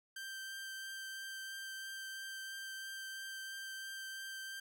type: tone with vibrato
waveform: sawtooth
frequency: 1568 Hz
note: G6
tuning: in tune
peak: -40 dBFS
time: 0.16-4.6 s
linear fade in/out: 5 ms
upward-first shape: triangle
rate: 3 Hz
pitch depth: 11 cents each way
effects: none